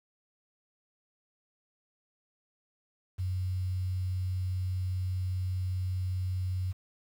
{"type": "tone with quantisation", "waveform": "sine", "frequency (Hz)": 92.5, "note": "F#2", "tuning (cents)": 0, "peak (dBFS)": -29, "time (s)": [3.18, 6.73], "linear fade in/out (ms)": 20, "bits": 9, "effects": []}